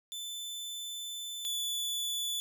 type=tone pair in turn; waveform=sawtooth; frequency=3520 / 3464 Hz; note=A7 / A7; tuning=0 / -28 cents; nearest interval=unison; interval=28 cents; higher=first; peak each=-35 / -29 dBFS; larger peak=second; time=0.12-1.45 / 1.45-2.4 s; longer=first; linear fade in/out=0 ms; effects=none